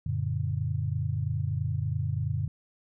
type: chord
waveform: sine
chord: Gb augmented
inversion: none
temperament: just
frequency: 92.5 / 115.62 / 144.53 Hz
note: Gb2 / Bb2 / D3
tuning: 0 / -14 / -27 cents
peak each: -31 dBFS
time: 0.06-2.48 s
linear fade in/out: 5 ms
effects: none